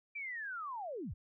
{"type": "linear sweep", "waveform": "sine", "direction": "down", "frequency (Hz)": [2367, 44.45], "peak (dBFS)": -39, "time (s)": [0.15, 1.14], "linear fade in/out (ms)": 10, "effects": []}